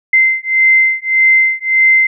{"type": "beating tone pair", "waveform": "sine", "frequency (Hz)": [2075, 2076.7], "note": ["C7", "C7"], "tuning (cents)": [-15, -14], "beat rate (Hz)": 1.7, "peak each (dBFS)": -11, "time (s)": [0.13, 2.07], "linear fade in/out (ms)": 5, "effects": []}